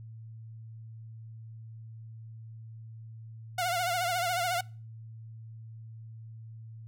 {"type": "tone with vibrato", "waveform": "sawtooth", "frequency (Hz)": 711, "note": "F5", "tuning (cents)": 31, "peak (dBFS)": -24, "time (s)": [3.58, 4.61], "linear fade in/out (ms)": 5, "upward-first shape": "triangle", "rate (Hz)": 14, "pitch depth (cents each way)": 95, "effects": ["noise-tail reverb RT60 0.4 s tail -25 dB re dry", "added 112 Hz sine -43 dBFS peak until 6.87 s"]}